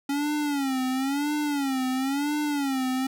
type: tone with vibrato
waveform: square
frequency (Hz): 277.2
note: C#4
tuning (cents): 0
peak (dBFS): -25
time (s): 0.09-3.07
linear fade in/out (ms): 5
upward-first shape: sine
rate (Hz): 0.98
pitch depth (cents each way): 130
effects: none